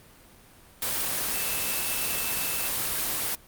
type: tone in noise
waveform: sine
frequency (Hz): 2637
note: E7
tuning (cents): 0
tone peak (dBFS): -36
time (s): 1.34-2.68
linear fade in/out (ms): 2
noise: white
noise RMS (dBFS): -28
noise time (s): 0.82-3.35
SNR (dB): -11
effects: pink hiss -53 dBFS RMS until 3.47 s + Opus 32 kbps